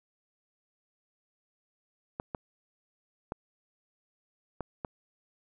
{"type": "clicks", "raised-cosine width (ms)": 1, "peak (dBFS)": -20, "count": 5, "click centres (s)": [2.199, 2.348, 3.321, 4.607, 4.848], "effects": []}